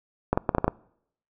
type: clicks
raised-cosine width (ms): 1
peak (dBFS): -7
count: 7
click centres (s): 0.33 / 0.375 / 0.492 / 0.549 / 0.583 / 0.644 / 0.68
effects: noise-tail reverb RT60 0.7 s tail -24 dB re dry